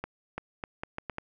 accelerating click train, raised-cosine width 0.5 ms, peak -19 dBFS, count 7, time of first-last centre 0.04-1.184 s, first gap 340 ms, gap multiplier 0.76, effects none

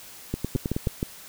two click trains, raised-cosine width 3 ms, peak -13 / -12 dBFS, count 6 / 4, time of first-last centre 0.34-0.871 / 0.56-1.029 s, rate 9.42 / 6.4 Hz, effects white hiss -45 dBFS RMS until 1.28 s

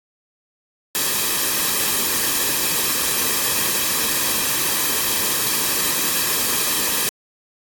white noise with comb filter, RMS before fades -20 dBFS, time 0.95-7.09 s, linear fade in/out 0 ms, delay 1.4 ms, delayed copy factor -0.55, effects AAC 64 kbps

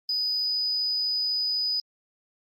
sine tone, 4978 Hz, D#8, in tune, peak -23 dBFS, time 0.09-1.8 s, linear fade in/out 2 ms, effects tanh soft clip ceiling -19 dBFS + Opus 32 kbps

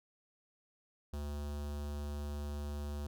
square tone with notch filter, 72.9 Hz, D2, 12 cents flat, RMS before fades -40 dBFS, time 1.13-3.07 s, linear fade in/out 5 ms, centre 2100 Hz, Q 1.4, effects none

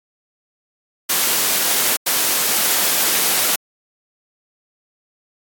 white noise bursts at uneven times, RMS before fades -17 dBFS, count 2, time 1.09-1.97 / 2.06-3.56 s, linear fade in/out 10 ms, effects high-pass 200 Hz 12 dB/octave + AAC 64 kbps

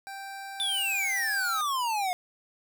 25% pulse tone, 784 Hz, G5, in tune, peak -34 dBFS, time 0.07-1.61 s, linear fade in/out 0 ms
square exponential sweep, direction down, 3579 to 710 Hz, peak -27 dBFS, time 0.6-2.13 s, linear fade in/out 0 ms
blue noise, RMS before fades -44 dBFS, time 0.74-1.62 s, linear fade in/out 5 ms
effects none

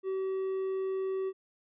triangle tone, 381.7 Hz, G4, 46 cents flat, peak -28 dBFS, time 0.03-1.33 s, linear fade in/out 50 ms, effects resampled to 8000 Hz

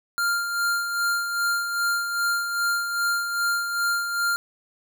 square tone with tremolo, 1396.9 Hz, F6, in tune, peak -21 dBFS, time 0.18-4.36 s, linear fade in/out 0 ms, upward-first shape sine, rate 2.5 Hz, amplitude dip 50%, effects none

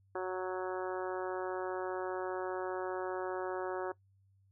harmonic tone, 185 Hz, F#3, in tune, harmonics 2 / 3 / 4 / 5 / 6 / 7 / 8 / 9, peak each -37 / -41 / -43 / -45 / -47 / -48 / -49 / -50 dBFS, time 0.15-3.92 s, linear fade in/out 5 ms, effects noise-tail reverb RT60 0.1 s tail -19 dB re dry + added 97 Hz sine -65 dBFS peak until 4.51 s

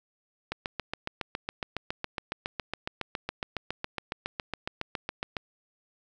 click train, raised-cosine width 0.3 ms, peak -15 dBFS, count 36, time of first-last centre 0.52-5.368 s, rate 7.22 Hz, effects none

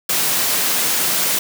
white high-pass noise, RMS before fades -18 dBFS, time 0.09-1.39 s, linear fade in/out 5 ms, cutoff 120 Hz, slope 48 dB/octave, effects none

